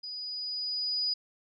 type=tone with level ramp; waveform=sine; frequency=4940 Hz; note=D#8; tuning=13 cents flat; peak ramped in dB=-37 to -26 dBFS; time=0.03-1.14 s; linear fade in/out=10 ms; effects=none